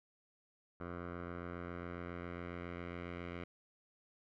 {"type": "tone with low-pass filter sweep", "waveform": "10% pulse", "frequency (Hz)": 87.31, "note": "F2", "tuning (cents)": 0, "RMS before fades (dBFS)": -45, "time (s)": [0.8, 3.44], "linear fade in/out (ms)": 5, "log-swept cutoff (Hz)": [1400, 2300], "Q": 2, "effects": []}